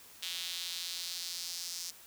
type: tone with high-pass filter sweep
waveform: square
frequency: 87 Hz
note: F2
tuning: 6 cents flat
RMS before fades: -40 dBFS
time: 0.22-1.91 s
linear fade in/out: 10 ms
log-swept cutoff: 3400 to 5400 Hz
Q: 2.5
effects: white hiss -55 dBFS RMS until 2.06 s